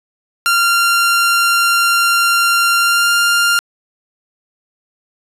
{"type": "tone with pitch glide", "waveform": "sawtooth", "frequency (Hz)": [1385, 1397.9], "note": ["F6", "F6"], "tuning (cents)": [-15, 1], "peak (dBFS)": -7, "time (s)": [0.46, 3.59], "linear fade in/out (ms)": 0, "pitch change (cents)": 16, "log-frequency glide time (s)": [2.78, 3.11], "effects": ["resampled to 32000 Hz", "8-bit"]}